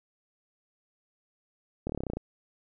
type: slowing click train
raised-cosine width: 2 ms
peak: -19 dBFS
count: 11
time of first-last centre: 1.87-2.17 s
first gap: 25 ms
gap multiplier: 1.04
effects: none